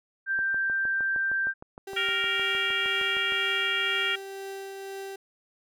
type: tone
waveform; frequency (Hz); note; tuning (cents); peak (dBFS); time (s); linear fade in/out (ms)
sine; 1574; G6; +7; -24; 0.26-1.54; 50
type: click train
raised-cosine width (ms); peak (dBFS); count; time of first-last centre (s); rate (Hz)
1; -28; 20; 0.39-3.322; 6.48
type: tone with tremolo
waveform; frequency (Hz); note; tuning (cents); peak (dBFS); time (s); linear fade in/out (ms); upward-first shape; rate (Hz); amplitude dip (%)
35% pulse; 390; G4; -9; -33; 1.87-5.16; 5; triangle; 2; 30
type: harmonic tone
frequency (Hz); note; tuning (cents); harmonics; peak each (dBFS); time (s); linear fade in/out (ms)
466.2; A#4; 0; 3 / 4 / 5 / 6 / 7; -31 / -31 / -31 / -31 / -31; 1.96-4.16; 10
effects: none